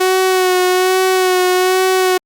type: tone with vibrato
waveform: sawtooth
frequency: 370 Hz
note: F#4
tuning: in tune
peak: -7 dBFS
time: 0-2.18 s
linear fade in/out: 10 ms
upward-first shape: sine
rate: 1.2 Hz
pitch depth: 25 cents each way
effects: Opus 48 kbps